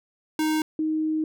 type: tone pair in turn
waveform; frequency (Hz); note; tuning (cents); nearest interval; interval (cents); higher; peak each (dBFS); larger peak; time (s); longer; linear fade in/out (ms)
square / sine; 311.1 / 312.6; D#4 / D#4; 0 / +8; unison; 8; second; -22; neither; 0.39-0.62 / 0.79-1.24; second; 2
effects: none